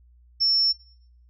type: tone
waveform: sine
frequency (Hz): 5400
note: E8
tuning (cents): +41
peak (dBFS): -18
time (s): 0.4-0.73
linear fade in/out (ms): 20
effects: noise-tail reverb RT60 0.7 s tail -25 dB re dry + added 60 Hz sine -52 dBFS peak until 1.29 s